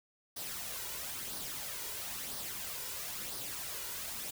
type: noise with flanger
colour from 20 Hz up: white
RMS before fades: -41 dBFS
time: 0.36-4.31 s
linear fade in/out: 10 ms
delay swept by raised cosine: 0.2 to 2.1 ms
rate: 1 Hz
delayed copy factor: +0.5
effects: none